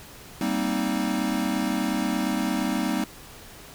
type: chord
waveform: square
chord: C minor seventh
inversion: second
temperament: equal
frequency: 196 / 233.1 / 261.6 / 311.1 Hz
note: G3 / Bb3 / C4 / Eb4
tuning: 0 / 0 / 0 / 0 cents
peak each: -30 dBFS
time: 0.41-3.04 s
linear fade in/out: 2 ms
effects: pink hiss -45 dBFS RMS until 3.74 s